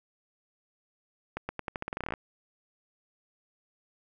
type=accelerating click train; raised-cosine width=0.5 ms; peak=-18 dBFS; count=16; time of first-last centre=1.37-2.138 s; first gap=120 ms; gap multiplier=0.86; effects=none